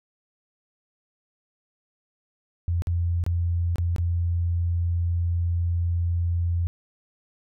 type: tone with dropouts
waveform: sine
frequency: 86 Hz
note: F2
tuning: 26 cents flat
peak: -21 dBFS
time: 2.68-6.67 s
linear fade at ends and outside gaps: 0 ms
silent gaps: 2.821-2.871 / 3.239-3.264 / 3.758-3.783 / 3.962-3.983 s
effects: none